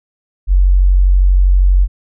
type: tone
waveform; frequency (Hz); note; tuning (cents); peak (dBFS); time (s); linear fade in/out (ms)
sine; 46.25; F#1; 0; -6; 0.47-1.88; 50
effects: none